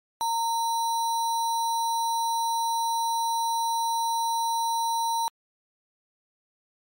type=tone with sample-and-hold; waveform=sine; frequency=920 Hz; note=A#5; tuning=23 cents flat; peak=-23 dBFS; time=0.21-5.28 s; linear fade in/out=0 ms; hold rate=4900 Hz; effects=MP3 64 kbps